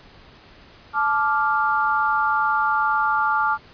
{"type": "chord", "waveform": "sine", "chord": "D minor", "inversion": "second", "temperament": "equal with one note detuned", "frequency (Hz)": [869.4, 1174.7, 1396.9], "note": ["A5", "D6", "F6"], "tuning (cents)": [-21, 0, 0], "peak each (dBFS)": -22, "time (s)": [0.93, 3.58], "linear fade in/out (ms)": 50, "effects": ["pink hiss -48 dBFS RMS until 3.73 s", "resampled to 11025 Hz"]}